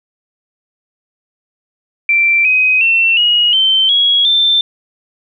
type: tone with pitch steps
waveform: sine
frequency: 2349 / 2518 / 2698 / 2892 / 3100 / 3322 / 3560 Hz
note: D7 / D#7 / E7 / F#7 / G7 / G#7 / A7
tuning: 0 / +20 / +40 / -40 / -20 / 0 / +20 cents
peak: -8 dBFS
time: 2.09-4.61 s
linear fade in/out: 2 ms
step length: 360 ms
effects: none